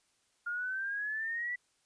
sine exponential sweep, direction up, 1408 to 1975.5 Hz, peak -33 dBFS, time 0.46-1.56 s, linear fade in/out 10 ms, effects white hiss -73 dBFS RMS until 1.85 s + resampled to 22050 Hz

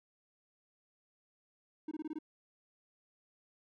triangle tone bursts, 310 Hz, D#4, 6 cents flat, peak -35 dBFS, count 6, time 1.88-2.188 s, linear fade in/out 5 ms, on 33 ms, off 22 ms, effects none

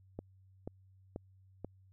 click train, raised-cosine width 2 ms, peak -27 dBFS, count 4, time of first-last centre 0.19-1.646 s, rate 2.06 Hz, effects added 95 Hz sine -60 dBFS peak until 1.92 s

